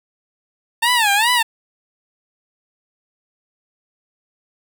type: tone with vibrato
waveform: 15% pulse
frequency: 890 Hz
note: A5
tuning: 20 cents sharp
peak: -7 dBFS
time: 0.82-1.43 s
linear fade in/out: 10 ms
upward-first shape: sine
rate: 2.5 Hz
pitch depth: 190 cents each way
effects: none